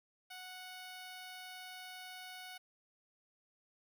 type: tone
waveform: 10% pulse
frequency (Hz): 738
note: F#5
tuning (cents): -5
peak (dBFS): -39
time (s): 0.3-2.58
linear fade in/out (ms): 10
effects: none